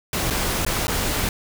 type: noise with dropouts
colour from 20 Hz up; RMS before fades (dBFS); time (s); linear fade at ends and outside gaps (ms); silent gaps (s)
pink; -23; 0.13-1.29; 2; 0.302-0.306 / 0.65-0.664 / 0.87-0.88
effects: none